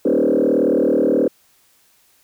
sine tone with frequency modulation, 392.1 Hz, G4, in tune, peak -12 dBFS, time 0.05-1.28 s, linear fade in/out 5 ms, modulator 38.6 Hz, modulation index 3.9, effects tanh soft clip ceiling -8 dBFS + white hiss -57 dBFS RMS until 2.23 s

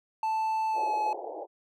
triangle tone with pitch glide, 880 to 853.5 Hz, A5 to G#5, 0 to +47 cents, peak -24 dBFS, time 0.23-1.13 s, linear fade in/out 2 ms, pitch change -53 cents, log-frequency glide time 0.69-0.92 s
white band-pass noise, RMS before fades -38 dBFS, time 0.73-1.47 s, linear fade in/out 50 ms, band 330 to 870 Hz, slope 96 dB/octave
effects none

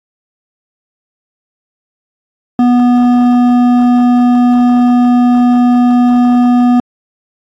sine tone with hard clipping, 244.9 Hz, B3, 14 cents flat, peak -7 dBFS, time 2.59-6.8 s, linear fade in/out 2 ms, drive 9 dB, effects AAC 64 kbps

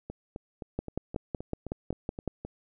two click trains, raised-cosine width 2 ms, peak -17 / -24 dBFS, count 9 / 10, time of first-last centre 0.79-2.277 / 0.1-2.45 s, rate 5.38 / 3.83 Hz, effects none

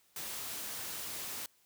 white noise, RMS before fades -41 dBFS, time 0.16-1.46 s, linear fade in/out 2 ms, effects white hiss -69 dBFS RMS until 1.65 s + high-pass 60 Hz 12 dB/octave

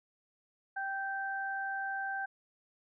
sine tone pair together, 781 / 1562 Hz, G5 / G6, -7 / -7 cents, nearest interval octave, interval 1200 cents, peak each -37 / -36 dBFS, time 0.76-2.26 s, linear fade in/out 10 ms, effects none

